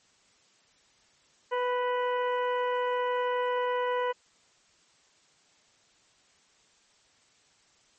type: harmonic tone with a mistuned harmonic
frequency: 495.2 Hz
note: B4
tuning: 5 cents sharp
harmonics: 1 / 2 / 3 / 4 / 5 / 6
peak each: -28 / -30 / -39 / -40 / -49 / -45 dBFS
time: 1.51-4.13 s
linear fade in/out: 20 ms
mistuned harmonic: 4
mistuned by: -19 cents
effects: white hiss -64 dBFS RMS until 7.98 s + MP3 32 kbps